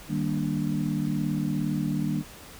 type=chord; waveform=sine; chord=Eb major seventh; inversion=none; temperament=equal with one note detuned; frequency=153.78 / 196 / 233.1 / 293.7 Hz; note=Eb3 / G3 / Bb3 / D4; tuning=-20 / 0 / 0 / 0 cents; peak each=-29 / -30 / -31 / -31 dBFS; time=0.08-2.24 s; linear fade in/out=50 ms; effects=pink hiss -46 dBFS RMS until 2.59 s